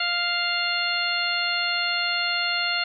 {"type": "harmonic tone with a mistuned harmonic", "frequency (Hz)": 698.5, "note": "F5", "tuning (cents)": 0, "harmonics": [1, 2, 3, 4, 5, 6], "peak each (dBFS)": [-33, -28, -29, -28, -34, -28], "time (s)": [0, 2.84], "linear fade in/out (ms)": 5, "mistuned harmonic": 6, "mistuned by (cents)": 36, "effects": []}